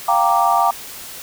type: chord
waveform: sine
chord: G minor seventh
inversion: third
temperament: equal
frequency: 698.5 / 784 / 932.3 / 1174.7 Hz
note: F5 / G5 / Bb5 / D6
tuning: 0 / 0 / 0 / 0 cents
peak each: -18 dBFS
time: 0.08-0.71 s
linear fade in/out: 5 ms
effects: white hiss -34 dBFS RMS until 1.22 s